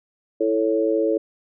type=chord; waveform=sine; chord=A major; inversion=second; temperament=equal; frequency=329.6 / 440 / 554.4 Hz; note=E4 / A4 / C#5; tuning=0 / 0 / 0 cents; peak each=-22 / -21 / -23 dBFS; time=0.4-1.18 s; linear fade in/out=10 ms; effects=none